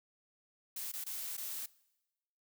blue noise with dropouts, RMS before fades -41 dBFS, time 0.76-1.66 s, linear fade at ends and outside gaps 5 ms, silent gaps 0.918-0.935 / 1.041-1.063 / 1.369-1.377 s, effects noise-tail reverb RT60 1.0 s tail -22 dB re dry

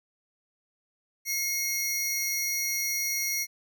sawtooth tone pair together, 2155 / 5753 Hz, C#7 / F#8, -49 / -50 cents, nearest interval octave + perfect fourth, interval 1699 cents, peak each -27 dBFS, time 1.25-3.47 s, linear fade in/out 50 ms, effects none

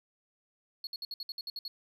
triangle tone bursts, 4339 Hz, C#8, 38 cents flat, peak -35 dBFS, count 10, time 0.84-1.68 s, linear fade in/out 2 ms, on 30 ms, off 60 ms, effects none

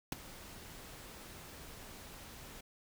pink noise with ADSR envelope, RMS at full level -34 dBFS, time 0.12-2.61 s, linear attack 3 ms, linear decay 13 ms, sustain -17 dB, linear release 8 ms, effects none

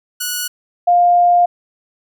5% pulse / sine tone pair in turn, 1467 / 703.8 Hz, F#6 / F5, -15 / +13 cents, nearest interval octave + minor second, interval 1272 cents, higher first, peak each -8 dBFS, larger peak neither, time 0.2-0.48 / 0.87-1.46 s, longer second, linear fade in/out 10 ms, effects none

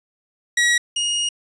sawtooth tone pair in turn, 1914 / 2868 Hz, A#6 / F7, +45 / +45 cents, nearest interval perfect fifth, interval 700 cents, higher second, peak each -11 / -16 dBFS, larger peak first, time 0.57-0.78 / 0.96-1.29 s, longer second, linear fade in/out 5 ms, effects resampled to 22050 Hz

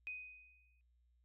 sine tone with exponential decay, 2500 Hz, D#7, 8 cents sharp, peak -40 dBFS, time 0.07-0.81 s, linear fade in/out 0 ms, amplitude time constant 160 ms, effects added 60 Hz sine -70 dBFS peak until 1.24 s

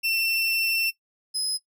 30% pulse tone pair in turn, 2694 / 5069 Hz, E7 / D#8, +37 / +31 cents, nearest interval major seventh, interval 1094 cents, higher second, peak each -20 dBFS, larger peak neither, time 0.03-0.91 / 1.34-1.58 s, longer first, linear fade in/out 20 ms, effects noise-tail reverb RT60 0.1 s tail -17 dB re dry

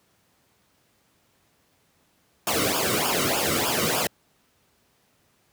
pink noise with flanger, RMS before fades -24 dBFS, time 2.47-4.07 s, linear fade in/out 2 ms, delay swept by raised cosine 0.49 to 1.21 ms, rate 3.3 Hz, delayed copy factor -0.9, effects pink hiss -65 dBFS RMS until 5.52 s + high-pass 80 Hz 12 dB/octave

